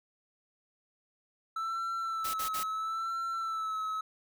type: tone with vibrato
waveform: triangle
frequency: 1318.5 Hz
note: E6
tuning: in tune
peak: -30 dBFS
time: 1.56-4.01 s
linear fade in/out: 5 ms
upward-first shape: sine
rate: 0.75 Hz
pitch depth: 42 cents each way
type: noise bursts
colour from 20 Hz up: white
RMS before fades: -38 dBFS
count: 3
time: 2.24-2.636 s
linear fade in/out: 10 ms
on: 100 ms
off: 48 ms
effects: none